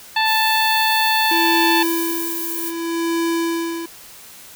harmonic tone, 880 Hz, A5, in tune, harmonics 1 / 2 / 3 / 4 / 5, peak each -18 / -21 / -23 / -24 / -25 dBFS, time 0.16-1.83 s, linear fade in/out 5 ms
violet noise, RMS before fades -26 dBFS, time 0.24-2.73 s, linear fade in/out 50 ms
square tone with tremolo, 333.8 Hz, E4, 22 cents sharp, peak -18 dBFS, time 1.31-3.86 s, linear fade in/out 5 ms, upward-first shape sine, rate 0.64 Hz, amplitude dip 75%
effects white hiss -41 dBFS RMS until 4.55 s

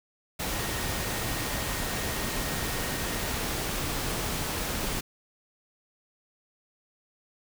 sine tone in noise, 1860 Hz, A#6, 4 cents flat, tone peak -42 dBFS, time 0.52-3.36 s, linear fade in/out 10 ms, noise pink, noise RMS -31 dBFS, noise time 0.39-5.01 s, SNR -14 dB, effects none

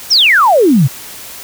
sine exponential sweep, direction down, 5950 to 119.1 Hz, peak -5 dBFS, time 0.1-0.88 s, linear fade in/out 20 ms, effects white hiss -30 dBFS RMS until 1.43 s

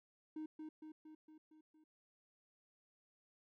triangle tone with echo, 310.7 Hz, D#4, 2 cents flat, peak -40 dBFS, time 0.36-0.46 s, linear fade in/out 5 ms, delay 230 ms, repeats 6, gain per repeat -4 dB, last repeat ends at 1.84 s, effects tanh soft clip ceiling -37 dBFS

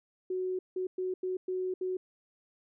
sine tone bursts at uneven times, 370 Hz, F#4, in tune, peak -30 dBFS, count 6, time 0.3-0.59 / 0.76-0.87 / 0.98-1.14 / 1.23-1.37 / 1.48-1.74 / 1.81-1.97 s, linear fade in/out 5 ms, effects none

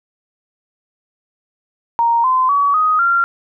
sine tone with pitch steps, 932.3 / 1028.5 / 1134.6 / 1251.7 / 1380.8 Hz, A#5 / C6 / C#6 / D#6 / F6, 0 / -30 / +40 / +10 / -20 cents, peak -11 dBFS, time 1.99-3.24 s, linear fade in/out 0 ms, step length 250 ms, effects none

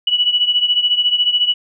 sine beating tone pair, 2942 / 2956 Hz, F#7 / F#7, -11 / -2 cents, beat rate 14 Hz, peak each -14 / -18 dBFS, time 0.07-1.54 s, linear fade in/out 5 ms, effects none

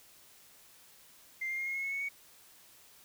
sine tone with pitch steps, 2093 / 2112 / 2132 / 2152 / 2172 / 2192 / 2212 / 2233 Hz, C7 / C7 / C7 / C7 / C#7 / C#7 / C#7 / C#7, 0 / +16 / +32 / +48 / -36 / -20 / -4 / +12 cents, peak -32 dBFS, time 1.41-2.09 s, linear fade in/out 10 ms, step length 85 ms, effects tanh soft clip ceiling -29 dBFS + white hiss -59 dBFS RMS until 3.04 s

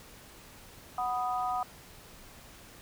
sine chord, B major, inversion second, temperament equal, 740 / 987.8 / 1244.5 Hz, F#5 / B5 / D#6, 0 / 0 / 0 cents, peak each -31 / -37 / -34 dBFS, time 0.98-1.63 s, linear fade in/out 2 ms, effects pink hiss -52 dBFS RMS until 2.81 s

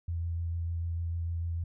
sine tone with vibrato, 84.3 Hz, E2, 39 cents sharp, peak -30 dBFS, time 0.08-1.64 s, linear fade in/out 5 ms, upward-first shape sine, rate 6.7 Hz, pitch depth 15 cents each way, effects none

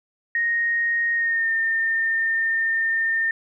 sine tone with pitch glide, 1864.7 to 1812.7 Hz, A#6 to A#6, 0 to -49 cents, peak -19 dBFS, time 0.35-3.31 s, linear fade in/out 2 ms, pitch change -49 cents, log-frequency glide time 1.14-1.52 s, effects none

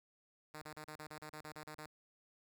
5% pulse tone bursts, 153.2 Hz, D#3, 27 cents flat, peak -36 dBFS, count 12, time 0.54-1.861 s, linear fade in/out 2 ms, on 78 ms, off 35 ms, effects none

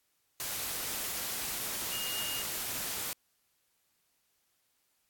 sine tone in noise, 2846 Hz, F7, 32 cents sharp, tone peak -37 dBFS, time 1.92-2.42 s, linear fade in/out 0 ms, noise white, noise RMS -36 dBFS, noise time 0.4-3.13 s, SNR -4 dB, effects white hiss -75 dBFS RMS until 5.09 s + AAC 64 kbps

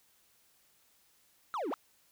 triangle exponential two-way sweep, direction down then up, 1390 to 254 to 1390 Hz, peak -31 dBFS, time 1.54-1.74 s, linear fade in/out 0 ms, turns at 1.7 s, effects white hiss -68 dBFS RMS until 2.11 s

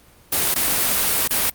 white noise with dropouts, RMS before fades -19 dBFS, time 0.32-1.5 s, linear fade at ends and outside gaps 5 ms, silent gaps 0.543-0.558 / 1.277-1.306 s, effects pink hiss -51 dBFS RMS until 1.54 s + Opus 32 kbps

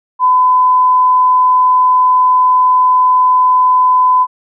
sine tone, 1009 Hz, B5, 37 cents sharp, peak -6 dBFS, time 0.19-4.27 s, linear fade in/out 50 ms, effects none

